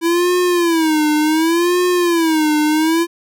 square tone with vibrato, 329.6 Hz, E4, in tune, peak -13 dBFS, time 0.01-3.07 s, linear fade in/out 50 ms, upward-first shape sine, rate 0.68 Hz, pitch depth 150 cents each way, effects none

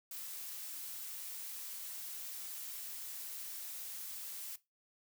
blue noise, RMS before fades -45 dBFS, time 0.11-4.56 s, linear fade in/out 5 ms, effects noise-tail reverb RT60 0.2 s tail -17 dB re dry

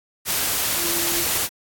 sine tone in noise, 340.9 Hz, F4, 42 cents flat, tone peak -31 dBFS, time 0.75-1.26 s, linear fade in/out 50 ms, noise white, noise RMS -22 dBFS, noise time 0.25-1.49 s, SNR -12 dB, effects AAC 64 kbps

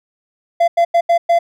triangle tone bursts at uneven times, 683 Hz, F5, 39 cents flat, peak -7 dBFS, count 5, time 0.6-0.68 / 0.77-0.85 / 0.94-1.01 / 1.09-1.18 / 1.29-1.39 s, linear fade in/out 10 ms, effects none

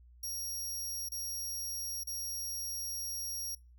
20% pulse tone with dropouts, 5630 Hz, F8, 13 cents sharp, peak -31 dBFS, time 0.23-3.55 s, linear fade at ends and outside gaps 5 ms, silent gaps 1.088-1.118 / 2.036-2.071 s, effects noise-tail reverb RT60 0.3 s tail -25 dB re dry + added 60 Hz sine -55 dBFS peak until 3.78 s

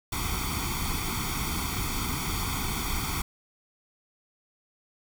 pink noise with comb filter, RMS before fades -30 dBFS, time 0.12-3.22 s, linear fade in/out 5 ms, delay 0.88 ms, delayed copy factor +1, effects none

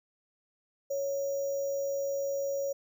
sine tone with sample-and-hold, 554.4 Hz, C#5, in tune, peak -29 dBFS, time 0.9-2.73 s, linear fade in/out 10 ms, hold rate 6300 Hz, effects none

